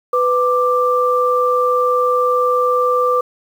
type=tone pair together; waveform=sine; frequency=498.1 / 1180 Hz; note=B4 / D6; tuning=+15 / +8 cents; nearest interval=octave + minor third; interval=1493 cents; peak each=-15 dBFS; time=0.13-3.21 s; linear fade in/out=5 ms; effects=7-bit